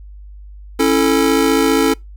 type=chord; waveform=square; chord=A major; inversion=first; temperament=just; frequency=275 / 330 / 440 Hz; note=C#4 / E4 / A4; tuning=-14 / +2 / 0 cents; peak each=-16 / -18 / -16 dBFS; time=0.79-1.94 s; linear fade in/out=10 ms; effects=noise-tail reverb RT60 0.2 s tail -26 dB re dry + added 50 Hz sine -33 dBFS peak until 2.16 s